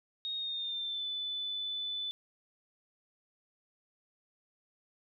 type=tone with pitch glide; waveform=sine; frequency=3729 to 3499 Hz; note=A#7 to A7; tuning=0 to -10 cents; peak=-34 dBFS; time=0.25-2.11 s; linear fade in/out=0 ms; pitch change=-110 cents; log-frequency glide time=0.36-1.07 s; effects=none